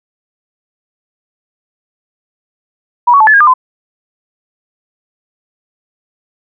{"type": "tone with pitch steps", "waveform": "sine", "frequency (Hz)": [967, 1121, 870, 1727, 1627, 1203, 1022], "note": ["B5", "C#6", "A5", "A6", "G#6", "D6", "C6"], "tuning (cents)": [-37, 19, -20, -33, -36, 41, -41], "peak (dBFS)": -3, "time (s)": [3.07, 3.539], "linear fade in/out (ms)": 10, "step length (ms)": 67, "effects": []}